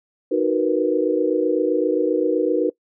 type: chord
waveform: sine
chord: B major seventh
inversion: first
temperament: equal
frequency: 311.1 / 370 / 466.2 / 493.9 Hz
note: D#4 / F#4 / A#4 / B4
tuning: 0 / 0 / 0 / 0 cents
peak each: -22 dBFS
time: 0.31-2.7 s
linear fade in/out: 10 ms
effects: noise-tail reverb RT60 0.1 s tail -21 dB re dry